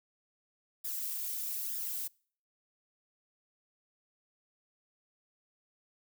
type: noise with flanger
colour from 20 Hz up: violet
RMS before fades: -37 dBFS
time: 0.84-2.08 s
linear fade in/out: 10 ms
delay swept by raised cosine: 0.57 to 3.67 ms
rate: 1.1 Hz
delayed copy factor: +0.75
effects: noise-tail reverb RT60 0.5 s tail -26 dB re dry